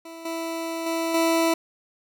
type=tone with level steps; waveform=20% pulse; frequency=329.6 Hz; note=E4; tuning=in tune; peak=-33 / -23 / -19 / -14 dBFS; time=0.05-1.54 s; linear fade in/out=5 ms; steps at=0.25 / 0.86 / 1.14 s; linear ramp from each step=5 ms; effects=none